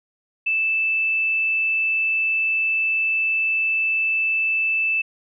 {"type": "tone", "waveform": "sine", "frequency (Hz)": 2637, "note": "E7", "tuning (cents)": 0, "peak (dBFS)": -18, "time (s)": [0.46, 5.02], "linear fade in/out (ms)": 10, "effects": []}